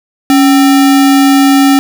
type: tone with sample-and-hold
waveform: sine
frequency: 277.2 Hz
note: C#4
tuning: in tune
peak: -3 dBFS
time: 0.3-1.79 s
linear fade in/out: 0 ms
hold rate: 1050 Hz
effects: none